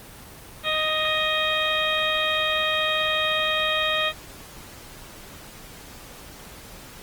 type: harmonic tone with a mistuned harmonic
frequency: 622.3 Hz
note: D#5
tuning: in tune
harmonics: 1 / 2 / 3 / 4 / 5 / 6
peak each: -28 / -28 / -28 / -28 / -28 / -28 dBFS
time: 0.63-4.13 s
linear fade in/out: 50 ms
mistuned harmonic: 5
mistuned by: +58 cents
effects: pink hiss -43 dBFS RMS until 7.02 s + Opus 24 kbps